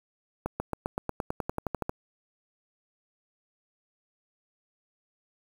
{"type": "accelerating click train", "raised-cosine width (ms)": 1, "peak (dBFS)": -15, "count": 15, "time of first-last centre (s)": [0.46, 1.895], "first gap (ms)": 140, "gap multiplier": 0.95, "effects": ["7-bit"]}